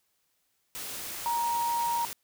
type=tone in noise; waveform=sine; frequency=940 Hz; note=A#5; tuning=14 cents sharp; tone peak=-26 dBFS; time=1.26-2.05 s; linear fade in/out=0 ms; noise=white; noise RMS=-38 dBFS; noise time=0.75-2.13 s; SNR=+9 dB; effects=white hiss -74 dBFS RMS until 2.23 s